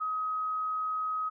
sine tone, 1265 Hz, D#6, 28 cents sharp, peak -29 dBFS, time 0-1.3 s, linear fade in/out 20 ms, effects none

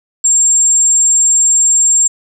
sine tone, 7420 Hz, A#8, 9 cents flat, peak -7 dBFS, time 0.24-2.08 s, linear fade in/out 10 ms, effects 7-bit

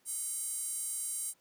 square tone with high-pass filter, 435.9 Hz, A4, 16 cents flat, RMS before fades -37 dBFS, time 0.05-1.34 s, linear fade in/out 50 ms, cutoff 8900 Hz, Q 5, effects pink hiss -70 dBFS RMS until 1.4 s + high-pass 200 Hz 12 dB/octave

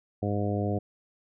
harmonic tone with a mistuned harmonic, 102.5 Hz, G#2, 22 cents flat, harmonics 1 / 2 / 3 / 4 / 5 / 6 / 7, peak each -29 / -32 / -34 / -35 / -36 / -37 / -37 dBFS, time 0.22-0.79 s, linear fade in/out 10 ms, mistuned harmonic 1, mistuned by -15 cents, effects none

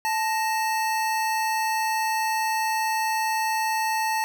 square tone pair together, 880 / 1864.7 Hz, A5 / A#6, 0 / 0 cents, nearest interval octave + minor second, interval 1300 cents, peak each -24 / -31 dBFS, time 0.05-4.24 s, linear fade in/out 0 ms, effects none

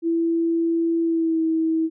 sine tone with pitch glide, 332.6 to 322.6 Hz, E4 to E4, +16 to -37 cents, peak -18 dBFS, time 0.02-1.9 s, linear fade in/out 50 ms, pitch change -53 cents, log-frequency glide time 1.02-1.42 s, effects none

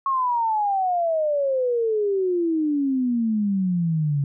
sine exponential sweep, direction down, 1100 to 138.59 Hz, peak -19 dBFS, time 0.06-4.24 s, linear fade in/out 2 ms, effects none

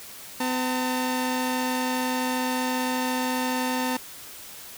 sawtooth tone pair together, 253.6 / 903.7 Hz, B3 / A5, +46 / +46 cents, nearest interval octave + minor seventh, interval 2200 cents, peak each -22 / -25 dBFS, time 0.4-3.97 s, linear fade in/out 5 ms, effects white hiss -42 dBFS RMS until 4.77 s

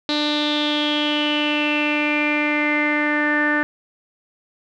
sawtooth tone with low-pass filter sweep, 297.6 Hz, D4, 23 cents sharp, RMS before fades -20 dBFS, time 0.09-3.63 s, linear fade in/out 0 ms, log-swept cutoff 4000 to 1700 Hz, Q 8.5, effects none

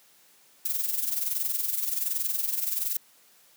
violet noise with amplitude modulation, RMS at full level -26 dBFS, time 0.65-2.97 s, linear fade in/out 5 ms, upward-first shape sine, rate 21.3 Hz, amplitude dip 65%, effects white hiss -59 dBFS RMS until 3.56 s + high-pass 150 Hz 12 dB/octave

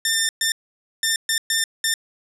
10% pulse tone bursts at uneven times, 1797 Hz, A6, 36 cents sharp, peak -9 dBFS, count 6, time 0.05-0.29 / 0.41-0.52 / 1.03-1.16 / 1.29-1.38 / 1.5-1.64 / 1.84-1.94 s, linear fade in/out 2 ms, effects low-pass 12000 Hz 12 dB/octave

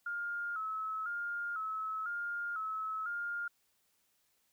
sine tone with vibrato, 1351 Hz, E6, 42 cents sharp, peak -35 dBFS, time 0.06-3.48 s, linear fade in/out 5 ms, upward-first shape square, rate 1 Hz, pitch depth 74 cents each way, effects white hiss -75 dBFS RMS until 4.52 s

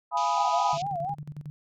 sine chord, F half-diminished seventh, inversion none, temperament equal with one note detuned, 690 / 830.6 / 987.8 / 1244.5 Hz, F5 / Ab5 / Cb6 / Eb6, -21 / 0 / 0 / 0 cents, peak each -31 / -28 / -26 / -31 dBFS, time 0.11-0.78 s, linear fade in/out 50 ms
pink band-pass noise, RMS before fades -41 dBFS, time 0.17-0.82 s, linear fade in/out 2 ms, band 2300 to 7000 Hz, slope 96 dB/octave
sine tone with vibrato, 740 Hz, F#5, in tune, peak -28 dBFS, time 0.36-1.15 s, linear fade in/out 20 ms, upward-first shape sine, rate 4.3 Hz, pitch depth 170 cents each way
sine tone with tremolo, 148 Hz, D3, 14 cents sharp, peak -34 dBFS, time 0.73-1.5 s, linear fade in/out 0 ms, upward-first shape square, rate 11 Hz, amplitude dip 80%
effects none

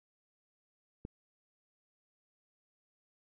click, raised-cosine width 3 ms, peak -28 dBFS, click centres 1.051 s, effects none

